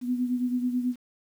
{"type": "beating tone pair", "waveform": "sine", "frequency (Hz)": [246.9, 256.1], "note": ["B3", "C4"], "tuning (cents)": [0, -37], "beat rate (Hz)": 9.2, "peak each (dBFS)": [-25, -32], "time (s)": [0.01, 0.96], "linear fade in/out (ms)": 50, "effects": ["9-bit"]}